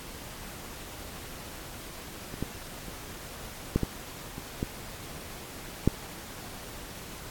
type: clicks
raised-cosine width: 3 ms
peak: -26 / -16 / -28 / -10 / -14 / -24 / -15 / -7 dBFS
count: 8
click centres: 2.341 / 2.426 / 2.883 / 3.76 / 3.833 / 4.381 / 4.629 / 5.876 s
effects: pink hiss -43 dBFS RMS until 7.3 s + AAC 64 kbps